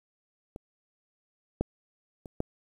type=clicks; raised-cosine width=2 ms; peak=-27 / -13 / -29 / -15 dBFS; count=4; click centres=0.561 / 1.61 / 2.258 / 2.404 s; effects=9-bit